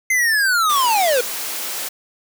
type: linear sweep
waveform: square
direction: down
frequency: 2093 to 466.4 Hz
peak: -15 dBFS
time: 0.1-1.21 s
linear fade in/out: 5 ms
type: high-pass noise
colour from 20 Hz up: white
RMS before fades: -26 dBFS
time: 0.69-1.89 s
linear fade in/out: 10 ms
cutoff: 300 Hz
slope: 12 dB/octave
effects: none